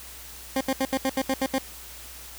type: tone bursts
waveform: 20% pulse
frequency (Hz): 265.9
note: C4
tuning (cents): +28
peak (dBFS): -17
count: 9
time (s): 0.56-1.583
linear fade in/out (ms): 2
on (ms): 47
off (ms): 75
effects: added 60 Hz sine -48 dBFS peak until 2.38 s + white hiss -43 dBFS RMS until 2.38 s